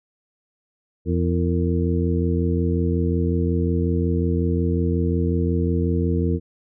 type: harmonic tone with a mistuned harmonic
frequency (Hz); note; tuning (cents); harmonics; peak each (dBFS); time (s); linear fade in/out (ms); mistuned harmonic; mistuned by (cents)
85.5; F2; -36; 1 / 2 / 3 / 4 / 5; -21 / -24 / -26 / -27 / -28; 1.05-6.4; 50; 5; +110
effects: none